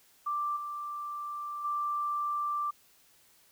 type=tone with level steps; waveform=sine; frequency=1177 Hz; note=D6; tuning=3 cents sharp; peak=-29 / -35 / -29 dBFS; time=0.26-2.71 s; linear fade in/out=10 ms; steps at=0.56 / 1.64 s; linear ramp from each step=10 ms; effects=white hiss -63 dBFS RMS until 3.51 s